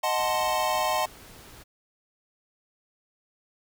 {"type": "chord", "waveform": "square", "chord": "D# diminished seventh", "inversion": "none", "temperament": "equal", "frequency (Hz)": [622.3, 740, 880, 1046.5], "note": ["D#5", "F#5", "A5", "C6"], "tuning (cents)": [0, 0, 0, 0], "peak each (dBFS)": -30, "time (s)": [0.03, 1.06], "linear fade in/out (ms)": 10}
{"type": "noise", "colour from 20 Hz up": "pink", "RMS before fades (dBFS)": -48, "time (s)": [0.17, 1.64], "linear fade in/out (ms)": 20}
{"effects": []}